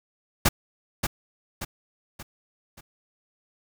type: noise with echo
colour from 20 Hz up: pink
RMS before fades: -18 dBFS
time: 0.45-0.49 s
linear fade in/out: 10 ms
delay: 580 ms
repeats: 4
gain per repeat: -7 dB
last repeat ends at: 2.81 s
effects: none